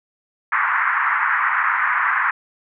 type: band-pass noise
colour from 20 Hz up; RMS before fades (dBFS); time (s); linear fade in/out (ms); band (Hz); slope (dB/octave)
pink; -19; 0.52-2.31; 5; 1000 to 2000; 48
effects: none